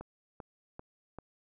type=click train; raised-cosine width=1 ms; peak=-29 dBFS; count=4; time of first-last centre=0.01-1.186 s; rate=2.55 Hz; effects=none